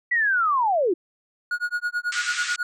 sine linear sweep, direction down, 1975.5 to 320 Hz, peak -18 dBFS, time 0.11-0.94 s, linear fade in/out 10 ms
triangle tone with tremolo, 1445 Hz, F#6, 41 cents flat, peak -19 dBFS, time 1.51-2.63 s, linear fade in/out 2 ms, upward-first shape sine, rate 9.2 Hz, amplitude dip 100%
pink band-pass noise, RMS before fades -30 dBFS, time 2.12-2.56 s, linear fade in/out 2 ms, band 1200 to 8400 Hz, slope 96 dB/octave
effects none

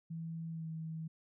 sine tone with pitch glide, 164 to 160.62 Hz, E3 to E3, -9 to -45 cents, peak -39 dBFS, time 0.1-1.08 s, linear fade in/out 10 ms, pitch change -36 cents, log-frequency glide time 0.5-0.68 s, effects none

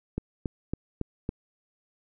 click train, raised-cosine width 3 ms, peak -16 dBFS, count 5, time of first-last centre 0.18-1.291 s, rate 3.6 Hz, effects none

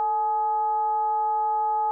sine tone with frequency modulation, 850 Hz, G#5, 40 cents sharp, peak -21 dBFS, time 0-1.91 s, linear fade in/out 0 ms, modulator 403 Hz, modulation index 0.33, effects none

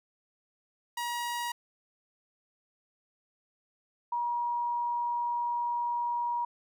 sawtooth / sine tone pair in turn, 955 / 955 Hz, A#5 / A#5, +42 / +42 cents, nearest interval unison, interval 0 cents, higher neither, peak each -28 dBFS, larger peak neither, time 0.97-1.52 / 4.12-6.45 s, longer second, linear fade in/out 5 ms, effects none

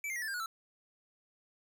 square tone with pitch steps, 2313 / 2109 / 1922.7 / 1752.9 / 1598.2 / 1457.1 / 1328.5 Hz, D7 / C7 / B6 / A6 / G6 / F#6 / E6, -27 / +13 / -47 / -7 / +33 / -27 / +13 cents, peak -36 dBFS, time 0.04-0.46 s, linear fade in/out 2 ms, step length 60 ms, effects none

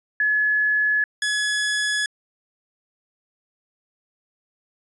sine / sawtooth tone pair in turn, 1704 / 1694.7 Hz, G#6 / G#6, +44 / +35 cents, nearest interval unison, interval 9 cents, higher first, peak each -17 dBFS, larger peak neither, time 0.2-1.04 / 1.22-2.06 s, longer neither, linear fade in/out 2 ms, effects resampled to 24000 Hz

